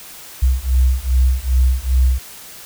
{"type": "beating tone pair", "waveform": "sine", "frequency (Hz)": [62.6, 65.1], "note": ["B1", "C2"], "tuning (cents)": [24, -8], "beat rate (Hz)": 2.5, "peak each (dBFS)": -15, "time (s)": [0.42, 2.19], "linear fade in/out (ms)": 10, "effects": ["white hiss -37 dBFS RMS until 2.65 s"]}